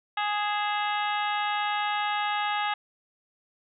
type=harmonic tone with a mistuned harmonic; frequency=415.3 Hz; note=G#4; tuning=in tune; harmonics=2 / 3 / 4 / 5 / 6 / 7 / 8 / 9; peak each=-28 / -32 / -34 / -36 / -38 / -39 / -40 / -41 dBFS; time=0.17-2.74 s; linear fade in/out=5 ms; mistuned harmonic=6; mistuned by=+90 cents; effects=none